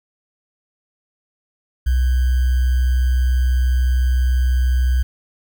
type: tone with sample-and-hold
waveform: sine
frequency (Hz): 63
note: B1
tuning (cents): +35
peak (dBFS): -13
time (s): 1.86-5.03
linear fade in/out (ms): 10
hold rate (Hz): 1575
effects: none